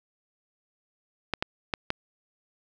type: clicks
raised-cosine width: 0.3 ms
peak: -10 dBFS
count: 4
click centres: 1.337 / 1.425 / 1.738 / 1.904 s
effects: none